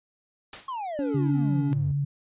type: noise with exponential decay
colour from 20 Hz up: white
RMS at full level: -33 dBFS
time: 0.53-0.79 s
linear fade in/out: 2 ms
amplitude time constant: 56 ms
type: exponential sweep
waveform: triangle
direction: down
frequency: 1100 to 82.41 Hz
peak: -28 dBFS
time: 0.68-1.92 s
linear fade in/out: 5 ms
type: tone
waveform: triangle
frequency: 284.8 Hz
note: C#4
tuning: 47 cents sharp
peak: -24 dBFS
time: 0.99-1.73 s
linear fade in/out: 0 ms
type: tone with vibrato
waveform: sine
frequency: 141.8 Hz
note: C#3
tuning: 40 cents sharp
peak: -23 dBFS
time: 1.14-2.05 s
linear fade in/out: 10 ms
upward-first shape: triangle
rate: 11 Hz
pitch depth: 21 cents each way
effects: resampled to 8000 Hz